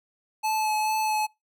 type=tone with vibrato; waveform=square; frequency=863 Hz; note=A5; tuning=34 cents flat; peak=-24 dBFS; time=0.43-1.27 s; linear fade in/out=20 ms; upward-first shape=sine; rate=2.3 Hz; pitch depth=15 cents each way; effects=noise-tail reverb RT60 0.2 s tail -24 dB re dry